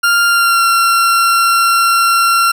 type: tone with pitch glide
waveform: 40% pulse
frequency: 1396.9 to 1367.4 Hz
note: F6 to F6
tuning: 0 to -37 cents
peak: -8 dBFS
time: 0.03-2.52 s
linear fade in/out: 10 ms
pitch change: -37 cents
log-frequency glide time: 0.27-0.64 s
effects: none